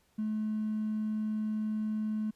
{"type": "tone with hard clipping", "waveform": "triangle", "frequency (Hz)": 215.3, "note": "A3", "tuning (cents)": -37, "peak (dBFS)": -30, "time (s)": [0.18, 2.31], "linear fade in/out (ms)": 10, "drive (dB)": 3, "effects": ["pink hiss -70 dBFS RMS until 2.35 s", "resampled to 32000 Hz"]}